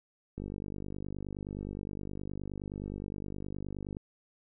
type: click train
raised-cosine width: 3 ms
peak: -26 dBFS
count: 179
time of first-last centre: 0.38-3.969 s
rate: 49.6 Hz
effects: none